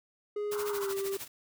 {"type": "tone with pitch glide", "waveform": "triangle", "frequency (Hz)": [415.3, 392.2], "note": ["G#4", "G4"], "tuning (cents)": [0, 1], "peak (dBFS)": -29, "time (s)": [0.36, 1.17], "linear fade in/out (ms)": 5, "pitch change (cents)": -99, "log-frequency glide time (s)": [0.68, 0.89]}
{"type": "noise with tremolo", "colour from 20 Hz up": "white", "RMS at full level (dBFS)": -39, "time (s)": [0.51, 1.28], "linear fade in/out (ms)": 10, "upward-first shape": "sine", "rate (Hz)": 13, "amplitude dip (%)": 80}
{"type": "band-pass noise", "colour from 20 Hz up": "pink", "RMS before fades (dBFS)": -43, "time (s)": [0.52, 0.93], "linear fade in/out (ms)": 10, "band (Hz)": [890, 1500], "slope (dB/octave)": 96}
{"effects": []}